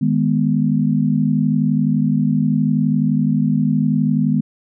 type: chord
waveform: sine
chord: G# minor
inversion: second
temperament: equal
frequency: 155.56 / 207.7 / 246.9 Hz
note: D#3 / G#3 / B3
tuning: 0 / 0 / 0 cents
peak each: -18 dBFS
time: 0.01-4.41 s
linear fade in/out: 10 ms
effects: none